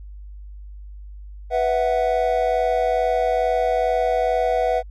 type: chord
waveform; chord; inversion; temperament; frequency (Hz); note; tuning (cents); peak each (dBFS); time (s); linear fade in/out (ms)
triangle; B suspended fourth; none; just; 493.9 / 658.5 / 740.8; B4 / E5 / F#5; 0 / -2 / +2; -20; 1.5-4.83; 50
effects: added 50 Hz sine -35 dBFS peak until 4.9 s